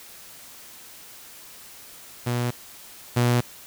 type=tone pair in turn; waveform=sawtooth; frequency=121.3 / 121.3 Hz; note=B2 / B2; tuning=-31 / -31 cents; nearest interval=unison; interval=0 cents; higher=neither; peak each=-19 / -14 dBFS; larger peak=second; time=2.26-2.51 / 3.16-3.41 s; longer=neither; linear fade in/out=10 ms; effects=white hiss -45 dBFS RMS until 3.66 s